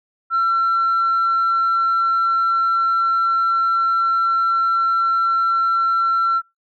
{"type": "tone", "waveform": "sine", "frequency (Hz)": 1352, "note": "E6", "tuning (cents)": 43, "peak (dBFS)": -13, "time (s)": [0.3, 6.42], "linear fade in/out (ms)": 50, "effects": ["noise-tail reverb RT60 0.2 s tail -24 dB re dry", "tanh soft clip ceiling -12 dBFS"]}